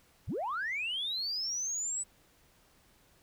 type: linear sweep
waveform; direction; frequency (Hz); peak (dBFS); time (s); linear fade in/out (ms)
sine; up; 35.3 to 8000; -31; 0.27-2.04; 20
effects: tanh soft clip ceiling -28 dBFS + pink hiss -65 dBFS RMS until 3.22 s